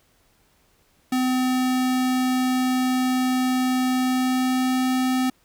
square tone with pitch glide, 255.3 to 256.8 Hz, C4 to C4, -42 to -32 cents, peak -20 dBFS, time 1.12-5.3 s, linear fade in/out 5 ms, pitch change +10 cents, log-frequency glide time 3.95-4.83 s, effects pink hiss -62 dBFS RMS until 5.44 s

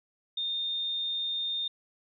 sine tone, 3643 Hz, A#7, 41 cents flat, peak -29 dBFS, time 0.37-1.68 s, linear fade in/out 5 ms, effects none

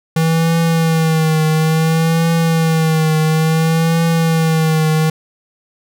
square tone with vibrato, 161.2 Hz, E3, 38 cents flat, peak -12 dBFS, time 0.16-5.1 s, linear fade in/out 5 ms, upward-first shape triangle, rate 0.58 Hz, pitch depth 53 cents each way, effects none

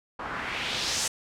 white noise with low-pass filter sweep, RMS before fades -31 dBFS, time 0.19-1.08 s, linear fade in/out 5 ms, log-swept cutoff 1100 to 7800 Hz, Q 1.8, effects none

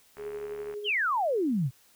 sine tone with tremolo, 415.3 Hz, G#4, in tune, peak -32 dBFS, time 0.17-0.91 s, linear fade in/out 50 ms, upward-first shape triangle, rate 12 Hz, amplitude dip 45%
click train, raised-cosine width 0.5 ms, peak -32 dBFS, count 43, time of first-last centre 0.17-0.739 s, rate 73.8 Hz
sine exponential sweep, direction down, 3320 to 116.54 Hz, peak -24 dBFS, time 0.84-1.71 s, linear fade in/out 50 ms
effects white hiss -61 dBFS RMS until 1.95 s

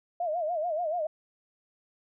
sine tone with vibrato, 659.3 Hz, E5, in tune, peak -27 dBFS, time 0.2-1.07 s, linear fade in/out 5 ms, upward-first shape sine, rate 6.9 Hz, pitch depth 150 cents each way, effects none

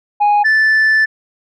sine tone pair in turn, 827 / 1755.5 Hz, G#5 / A6, -8 / -4 cents, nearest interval octave + minor second, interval 1304 cents, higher second, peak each -6 dBFS, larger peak neither, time 0.2-0.44 / 0.44-1.06 s, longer second, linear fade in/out 20 ms, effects tanh soft clip ceiling -8 dBFS

